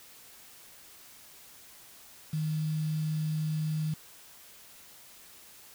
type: tone with quantisation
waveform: sine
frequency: 155.56 Hz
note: D#3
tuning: in tune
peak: -28 dBFS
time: 2.33-3.94 s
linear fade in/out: 5 ms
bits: 8
effects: white hiss -53 dBFS RMS until 5.74 s